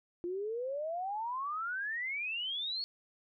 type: exponential sweep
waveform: sine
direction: up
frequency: 341.6 to 4435 Hz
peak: -34 dBFS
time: 0.24-2.84 s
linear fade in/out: 0 ms
effects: none